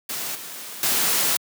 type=noise with level steps; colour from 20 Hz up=white; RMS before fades=-29 / -36 / -21 dBFS; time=0.09-1.37 s; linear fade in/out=5 ms; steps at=0.35 / 0.83 s; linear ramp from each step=2 ms; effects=high-pass 150 Hz 12 dB/octave